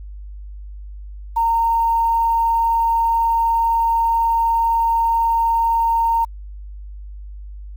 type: tone with quantisation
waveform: sine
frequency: 919 Hz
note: A#5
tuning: 25 cents flat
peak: -14 dBFS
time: 1.36-6.25 s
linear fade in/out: 10 ms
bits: 7
effects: added 50 Hz sine -31 dBFS peak until 7.76 s